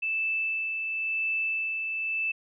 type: tone with tremolo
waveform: sine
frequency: 2637 Hz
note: E7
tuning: in tune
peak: -25 dBFS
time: 0.02-2.32 s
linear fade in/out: 10 ms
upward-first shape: sine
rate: 0.95 Hz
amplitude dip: 35%
effects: none